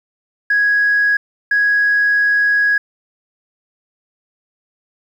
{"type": "tone bursts at uneven times", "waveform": "sine", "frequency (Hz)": 1661.2, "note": "G#6", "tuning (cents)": 0, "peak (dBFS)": -10, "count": 2, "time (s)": [[0.5, 1.17], [1.51, 2.78]], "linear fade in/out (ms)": 5, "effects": ["tanh soft clip ceiling -7 dBFS", "8-bit"]}